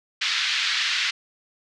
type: band-pass noise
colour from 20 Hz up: white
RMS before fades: -24 dBFS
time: 0.21-1.11 s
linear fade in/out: 10 ms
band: 1500 to 4500 Hz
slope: 24 dB/octave
effects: low-pass 8000 Hz 12 dB/octave